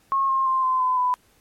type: tone with pitch steps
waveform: sine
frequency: 1085 / 1067 / 1049.3 / 1031.8 / 1014.7 / 997.8 Hz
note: C#6 / C6 / C6 / C6 / B5 / B5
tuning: -37 / +34 / +5 / -24 / +47 / +17 cents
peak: -18 dBFS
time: 0.12-1.14 s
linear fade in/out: 0 ms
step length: 170 ms
effects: pink hiss -60 dBFS RMS until 1.4 s + MP3 64 kbps